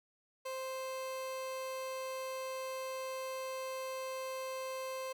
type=tone; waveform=30% pulse; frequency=523.3 Hz; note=C5; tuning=in tune; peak=-36 dBFS; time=0.45-5.13 s; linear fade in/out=10 ms; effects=none